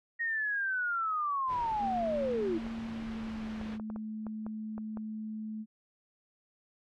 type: linear sweep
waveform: sine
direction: down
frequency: 1879 to 311.1 Hz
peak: -29 dBFS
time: 0.19-2.59 s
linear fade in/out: 20 ms
type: noise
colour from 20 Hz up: pink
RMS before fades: -45 dBFS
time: 1.47-3.79 s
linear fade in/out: 50 ms
type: tone with pitch glide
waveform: sine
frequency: 227.4 to 216.8 Hz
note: A#3 to A3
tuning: -43 to -25 cents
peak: -36 dBFS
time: 1.79-5.66 s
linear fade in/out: 50 ms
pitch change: -82 cents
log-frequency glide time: 2.81-3.67 s
type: clicks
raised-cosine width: 1 ms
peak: -30 dBFS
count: 9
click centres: 2.666 / 3.613 / 3.798 / 3.901 / 3.961 / 4.267 / 4.465 / 4.78 / 4.972 s
effects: low-pass 3000 Hz 12 dB/octave